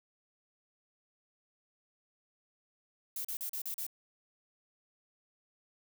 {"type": "noise bursts", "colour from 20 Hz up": "violet", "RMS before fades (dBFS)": -38, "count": 6, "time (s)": [3.16, 3.866], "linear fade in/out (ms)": 2, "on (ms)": 86, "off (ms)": 38, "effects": []}